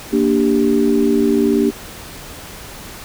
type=chord; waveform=sine; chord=G minor; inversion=first; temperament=equal with one note detuned; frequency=233.1 / 293.7 / 393.1 Hz; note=Bb3 / D4 / G4; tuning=0 / 0 / +5 cents; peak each=-16 dBFS; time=0.12-1.71 s; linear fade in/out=20 ms; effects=pink hiss -34 dBFS RMS until 3.04 s